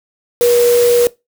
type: tone in noise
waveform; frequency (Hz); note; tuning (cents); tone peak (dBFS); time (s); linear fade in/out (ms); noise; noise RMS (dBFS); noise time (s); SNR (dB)
sine; 480.3; B4; -48; -8; 0.41-1.07; 0; white; -22; 0.41-1.07; +11
effects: noise-tail reverb RT60 0.2 s tail -20 dB re dry